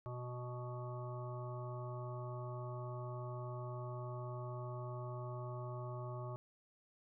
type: harmonic tone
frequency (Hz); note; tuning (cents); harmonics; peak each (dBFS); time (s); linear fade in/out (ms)
123.47; B2; 0; 1 / 3 / 5 / 7 / 9 / 10; -43 / -51 / -50 / -55 / -52 / -60; 0.06-6.36; 0
effects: none